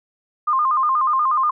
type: tone with vibrato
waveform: sine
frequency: 1133 Hz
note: C#6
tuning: 37 cents sharp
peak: -15 dBFS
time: 0.47-1.51 s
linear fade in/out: 10 ms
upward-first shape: square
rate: 8.3 Hz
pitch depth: 120 cents each way
effects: none